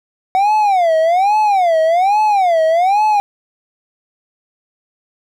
triangle tone with vibrato, 740 Hz, F#5, in tune, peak -8 dBFS, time 0.35-3.2 s, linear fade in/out 0 ms, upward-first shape sine, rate 1.2 Hz, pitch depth 260 cents each way, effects none

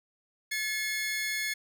sawtooth tone pair together, 1720 / 2165 Hz, A6 / C#7, -40 / -41 cents, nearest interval major third, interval 399 cents, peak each -31 / -28 dBFS, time 0.51-1.54 s, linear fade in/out 10 ms, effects none

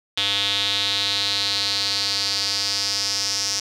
square tone with band-pass filter sweep, 99.8 Hz, G2, 32 cents sharp, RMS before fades -23 dBFS, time 0.17-3.6 s, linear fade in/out 5 ms, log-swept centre 3500 to 5500 Hz, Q 5.2, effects none

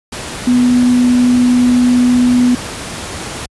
sine tone in noise, 246.9 Hz, B3, in tune, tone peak -7 dBFS, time 0.47-2.55 s, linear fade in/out 5 ms, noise pink, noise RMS -24 dBFS, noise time 0.12-3.46 s, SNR +14 dB, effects high-pass 60 Hz 12 dB/octave + resampled to 24000 Hz

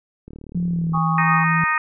click train, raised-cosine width 3 ms, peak -25 dBFS, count 27, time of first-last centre 0.28-0.975 s, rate 37.4 Hz
sine tone with pitch glide, 174.61 to 163.86 Hz, F3 to E3, 0 to -10 cents, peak -19 dBFS, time 0.55-1.64 s, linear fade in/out 2 ms, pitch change -110 cents, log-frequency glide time 0.66-0.92 s
sine chord, Ab suspended fourth, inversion none, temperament equal with one note detuned, 815.4 / 1108.7 / 1244.5 Hz, Ab5 / Db6 / Eb6, -32 / 0 / 0 cents, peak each -25 / -22 / -26 dBFS, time 0.93-1.45 s, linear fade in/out 20 ms
harmonic tone, 309.7 Hz, D#4, 8 cents flat, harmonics 3 / 4 / 5 / 6 / 7 / 8, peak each -27 / -21 / -30 / -21 / -33 / -27 dBFS, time 1.18-1.78 s, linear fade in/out 2 ms
effects none

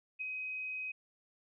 sine tone with ADSR envelope, 2523 Hz, D#7, 23 cents sharp, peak -34 dBFS, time 0.19-0.92 s, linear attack 24 ms, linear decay 8 ms, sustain -3 dB, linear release 9 ms, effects none

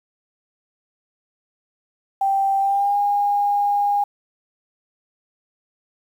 sine tone with pitch glide, 784 to 814.5 Hz, G5 to G#5, 0 to -34 cents, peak -16 dBFS, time 2.21-4.04 s, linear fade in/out 5 ms, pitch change +66 cents, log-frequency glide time 2.6-2.97 s, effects 8-bit

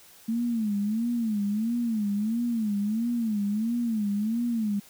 sine tone with vibrato, 220 Hz, A3, in tune, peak -24 dBFS, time 0.28-4.8 s, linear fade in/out 10 ms, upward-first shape sine, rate 1.5 Hz, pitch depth 150 cents each way, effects white hiss -53 dBFS RMS until 4.89 s

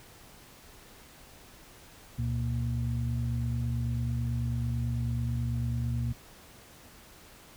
sine tone cluster, 70.4 / 119.5 / 234.4 Hz, C#2 / A#2 / A#3, +27 / +43 / +10 cents, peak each -34 / -29 / -38 dBFS, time 2.18-6.13 s, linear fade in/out 10 ms, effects pink hiss -53 dBFS RMS until 7.56 s

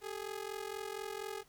sawtooth ring-modulated tone, 415.3 Hz, G#4, in tune, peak -33 dBFS, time 0.01-1.44 s, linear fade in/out 50 ms, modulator 22.1 Hz, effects pink hiss -66 dBFS RMS until 1.48 s

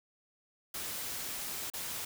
white noise with dropouts, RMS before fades -39 dBFS, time 0.74-2.05 s, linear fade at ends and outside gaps 5 ms, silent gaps 1.701-1.736 s, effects none

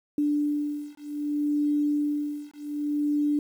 sine beating tone pair, 293.7 / 294.34 Hz, D4 / D4, 0 / +4 cents, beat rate 0.64 Hz, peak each -27 / -27 dBFS, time 0.18-3.39 s, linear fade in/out 2 ms, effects 9-bit

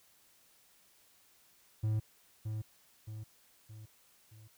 triangle tone with echo, 108.5 Hz, A2, 24 cents flat, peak -27 dBFS, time 1.83-2 s, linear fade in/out 10 ms, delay 620 ms, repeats 4, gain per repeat -6 dB, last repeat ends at 4.48 s, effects white hiss -66 dBFS RMS until 4.57 s

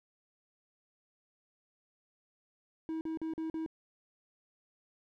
triangle tone bursts, 320.8 Hz, E4, 47 cents flat, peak -32 dBFS, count 5, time 2.89-3.662 s, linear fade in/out 0 ms, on 120 ms, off 43 ms, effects none

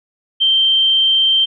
sine tone, 3136 Hz, G7, in tune, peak -10 dBFS, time 0.4-1.46 s, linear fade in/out 20 ms, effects none

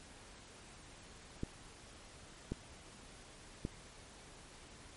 clicks, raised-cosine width 3 ms, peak -24 dBFS, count 3, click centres 1.434 / 2.52 / 3.651 s, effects pink hiss -56 dBFS RMS until 4.96 s + MP3 48 kbps

